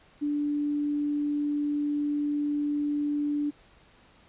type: tone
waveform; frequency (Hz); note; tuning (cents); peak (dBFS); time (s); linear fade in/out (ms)
sine; 292.6; D4; -6; -25; 0.21-3.51; 20
effects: pink hiss -58 dBFS RMS until 4.28 s + resampled to 8000 Hz